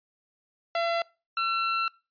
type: tone pair in turn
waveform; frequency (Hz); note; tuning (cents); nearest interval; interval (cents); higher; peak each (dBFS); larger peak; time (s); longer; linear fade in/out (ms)
sawtooth; 677 / 1350.1; E5 / E6; +46 / +41; octave; 1195; second; -21; neither; 0.75-1.02 / 1.37-1.88; second; 2
effects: noise-tail reverb RT60 0.3 s tail -23 dB re dry + resampled to 11025 Hz